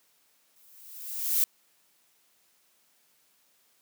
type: noise with exponential growth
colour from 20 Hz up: violet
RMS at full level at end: -22 dBFS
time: 0.56-1.44 s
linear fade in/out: 1 ms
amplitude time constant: 190 ms
effects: white hiss -67 dBFS RMS until 3.81 s + high-pass 150 Hz 12 dB/octave